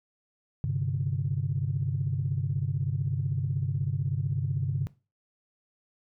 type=chord; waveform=sine; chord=G suspended fourth; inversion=none; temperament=equal; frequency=98 / 130.81 / 146.83 Hz; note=G2 / C3 / D3; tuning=0 / 0 / 0 cents; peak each=-31 / -29 / -30 dBFS; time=0.64-4.87 s; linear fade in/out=0 ms; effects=noise-tail reverb RT60 0.3 s tail -19 dB re dry + tanh soft clip ceiling -17 dBFS